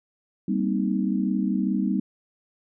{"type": "chord", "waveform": "sine", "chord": "C minor seventh", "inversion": "second", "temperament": "equal with one note detuned", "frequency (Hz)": [196, 233.1, 258.2, 311.1], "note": ["G3", "Bb3", "C4", "Eb4"], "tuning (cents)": [0, 0, -23, 0], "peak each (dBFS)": [-24, -29, -28, -29], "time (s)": [0.48, 2], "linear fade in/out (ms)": 5, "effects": []}